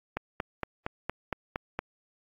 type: click train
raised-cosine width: 0.5 ms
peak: -15 dBFS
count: 8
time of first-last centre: 0.17-1.79 s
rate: 4.32 Hz
effects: AAC 32 kbps